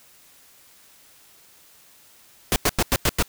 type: noise bursts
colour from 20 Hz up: pink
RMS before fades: -19 dBFS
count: 6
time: 2.52-3.225 s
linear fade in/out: 0 ms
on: 40 ms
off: 93 ms
effects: white hiss -53 dBFS RMS until 3.28 s